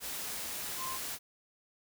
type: tone in noise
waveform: sine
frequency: 1046 Hz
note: C6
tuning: 1 cent flat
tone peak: -38 dBFS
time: 0.77-0.99 s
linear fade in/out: 50 ms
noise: white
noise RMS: -39 dBFS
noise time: 0-1.19 s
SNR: -2 dB
effects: none